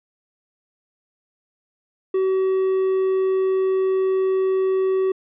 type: tone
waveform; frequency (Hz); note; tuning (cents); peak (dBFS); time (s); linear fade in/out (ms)
triangle; 379.5; F#4; +44; -15; 2.14-5.12; 5
effects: resampled to 8000 Hz